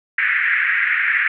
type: band-pass noise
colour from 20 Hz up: pink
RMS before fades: -18 dBFS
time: 0.18-1.28 s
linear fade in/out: 5 ms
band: 1600 to 2200 Hz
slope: 48 dB/octave
effects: none